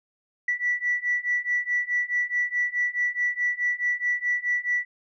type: beating tone pair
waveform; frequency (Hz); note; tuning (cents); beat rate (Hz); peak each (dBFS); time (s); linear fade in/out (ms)
sine; 1956 / 1960.7; B6 / B6; -17 / -13; 4.7; -26 / -25; 0.48-4.85; 5
effects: tanh soft clip ceiling -15 dBFS